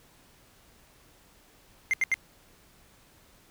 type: tone bursts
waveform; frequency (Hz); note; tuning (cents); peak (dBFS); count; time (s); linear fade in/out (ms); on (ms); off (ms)
triangle; 2093; C7; 0; -20; 3; 1.91-2.141; 0; 25; 78
effects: pink hiss -59 dBFS RMS until 3.5 s